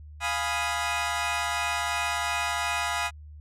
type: chord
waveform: 20% pulse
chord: F half-diminished seventh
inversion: none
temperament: equal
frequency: 698.5 / 830.6 / 987.8 / 1244.5 Hz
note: F5 / Ab5 / Cb6 / Eb6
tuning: 0 / 0 / 0 / 0 cents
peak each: -27 dBFS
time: 0.2-3.11 s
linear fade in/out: 50 ms
effects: added 75 Hz sine -42 dBFS peak until 3.4 s + low-pass 10000 Hz 12 dB/octave